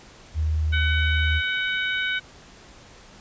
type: tone with pitch glide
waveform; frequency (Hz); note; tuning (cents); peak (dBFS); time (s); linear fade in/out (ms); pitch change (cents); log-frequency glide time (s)
sine; 78 to 78.5; D#2 to D#2; +5 to +16; -20; 0.34-1.42; 50; +11; 0.88-0.95
type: harmonic tone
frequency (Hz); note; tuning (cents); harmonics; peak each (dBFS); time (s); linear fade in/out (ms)
752; F#5; +28; 2 / 3 / 4 / 5; -25 / -29 / -31 / -33; 0.72-2.2; 20
effects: pink hiss -48 dBFS RMS until 3.2 s + resampled to 16000 Hz